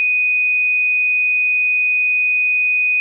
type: tone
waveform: sine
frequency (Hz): 2489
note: D#7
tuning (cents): 0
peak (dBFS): -13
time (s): 0-3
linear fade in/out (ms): 0
effects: none